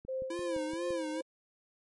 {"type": "click train", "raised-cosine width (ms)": 3, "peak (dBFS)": -35, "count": 6, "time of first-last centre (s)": [0.05, 0.906], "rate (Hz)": 5.84}
{"type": "tone with tremolo", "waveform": "sine", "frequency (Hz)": 523.3, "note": "C5", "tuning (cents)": 0, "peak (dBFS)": -32, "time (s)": [0.08, 1.22], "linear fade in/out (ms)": 10, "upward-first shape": "sine", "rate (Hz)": 2.7, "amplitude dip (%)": 65}
{"type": "tone with vibrato", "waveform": "square", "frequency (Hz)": 329.3, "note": "E4", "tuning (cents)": -2, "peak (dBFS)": -36, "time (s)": [0.3, 1.21], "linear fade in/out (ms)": 5, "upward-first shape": "sine", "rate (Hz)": 2.2, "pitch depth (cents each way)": 120}
{"effects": ["MP3 48 kbps"]}